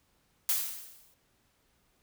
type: noise with exponential decay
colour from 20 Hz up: blue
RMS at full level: -26 dBFS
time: 0.49-1.14 s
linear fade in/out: 1 ms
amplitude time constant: 140 ms
effects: pink hiss -71 dBFS RMS until 2.02 s